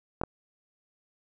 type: clicks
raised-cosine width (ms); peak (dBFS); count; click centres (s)
1; -15; 2; 0.214 / 0.236
effects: none